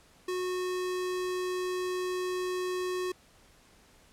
square tone, 365.4 Hz, F#4, 22 cents flat, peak -31 dBFS, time 0.28-3.12 s, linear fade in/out 5 ms, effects pink hiss -60 dBFS RMS until 4.12 s + low-pass 11000 Hz 12 dB/octave

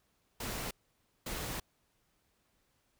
pink noise bursts at uneven times, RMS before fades -39 dBFS, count 2, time 0.4-0.71 / 1.26-1.6 s, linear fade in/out 5 ms, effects pink hiss -75 dBFS RMS until 2.99 s

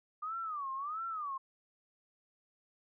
sine tone with vibrato, 1200 Hz, D6, 37 cents sharp, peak -36 dBFS, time 0.22-1.38 s, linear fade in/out 10 ms, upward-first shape sine, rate 1.5 Hz, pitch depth 210 cents each way, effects none

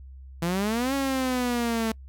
sawtooth exponential two-way sweep, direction up then down, 164.8 to 277.2 to 220.9 Hz, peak -20 dBFS, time 0.42-1.92 s, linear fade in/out 5 ms, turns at 0.94 s, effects noise-tail reverb RT60 0.1 s tail -26 dB re dry + added 66 Hz sine -41 dBFS peak until 2.08 s

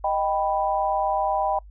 sine chord, Eb augmented, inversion none, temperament equal, 622.3 / 784 / 987.8 Hz, Eb5 / G5 / B5, 0 / 0 / 0 cents, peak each -26 / -23 / -27 dBFS, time 0.04-1.59 s, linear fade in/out 5 ms, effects noise-tail reverb RT60 0.1 s tail -25 dB re dry + added 50 Hz sine -42 dBFS peak until 1.7 s

